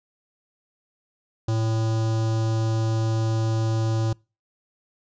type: tone with notch filter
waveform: square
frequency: 111.6 Hz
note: A2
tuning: 25 cents sharp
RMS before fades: -23 dBFS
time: 1.48-4.13 s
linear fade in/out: 5 ms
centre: 2100 Hz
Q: 0.82
effects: noise-tail reverb RT60 0.3 s tail -26 dB re dry + resampled to 16000 Hz